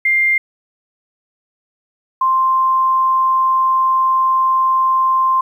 sine tone pair in turn, 2100 / 1050 Hz, C7 / C6, +6 / +6 cents, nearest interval octave, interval 1200 cents, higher first, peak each -11 dBFS, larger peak neither, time 0.05-0.38 / 2.21-5.41 s, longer second, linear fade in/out 5 ms, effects 8-bit

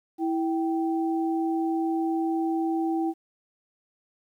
sine tone pair together, 327.8 / 779 Hz, E4 / G5, -10 / -11 cents, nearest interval octave + minor third, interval 1499 cents, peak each -24 / -31 dBFS, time 0.18-3.14 s, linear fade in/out 50 ms, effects 10-bit

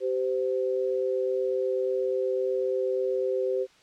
sine tone pair together, 386.8 / 515 Hz, G4 / C5, -23 / -28 cents, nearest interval perfect fourth, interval 495 cents, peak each -27 dBFS, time 0-3.67 s, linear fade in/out 50 ms, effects white hiss -58 dBFS RMS until 3.82 s + low-pass 5000 Hz 12 dB/octave

